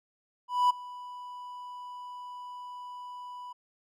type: tone with ADSR envelope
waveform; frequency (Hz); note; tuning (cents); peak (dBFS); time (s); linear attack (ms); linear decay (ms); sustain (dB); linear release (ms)
triangle; 987.8; B5; 0; -17; 0.48-3.53; 220; 11; -21; 10
effects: none